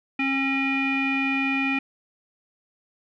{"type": "tone with low-pass filter", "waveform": "square", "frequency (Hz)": 270.5, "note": "C#4", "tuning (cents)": -42, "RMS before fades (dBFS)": -24, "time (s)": [0.19, 1.79], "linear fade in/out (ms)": 5, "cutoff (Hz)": 2400, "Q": 9.3, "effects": []}